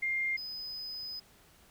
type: tone pair in turn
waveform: sine / triangle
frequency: 2112 / 5023 Hz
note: C7 / D#8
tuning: +16 / +16 cents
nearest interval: octave + minor third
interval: 1500 cents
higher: second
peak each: -29 / -37 dBFS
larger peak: first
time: 0.02-0.37 / 0.37-1.2 s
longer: second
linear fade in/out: 10 ms
effects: pink hiss -61 dBFS RMS until 1.7 s